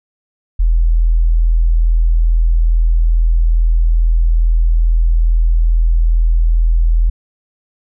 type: tone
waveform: sine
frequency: 41.17 Hz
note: E1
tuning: 1 cent flat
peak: -8 dBFS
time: 0.59-7.1 s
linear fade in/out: 10 ms
effects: none